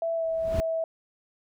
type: tone with pitch glide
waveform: sine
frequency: 663 to 651.6 Hz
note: E5 to E5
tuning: +10 to -20 cents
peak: -25 dBFS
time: 0.02-0.84 s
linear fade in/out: 2 ms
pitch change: -30 cents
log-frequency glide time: 0.15-0.25 s
type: noise with exponential growth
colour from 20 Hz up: brown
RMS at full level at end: -26 dBFS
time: 0.24-0.6 s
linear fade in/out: 0 ms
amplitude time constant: 77 ms
effects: none